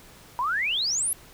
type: exponential sweep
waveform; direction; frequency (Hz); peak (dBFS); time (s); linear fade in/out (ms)
sine; up; 936 to 11550; -23; 0.39-1.13; 0
effects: pink hiss -50 dBFS RMS until 1.33 s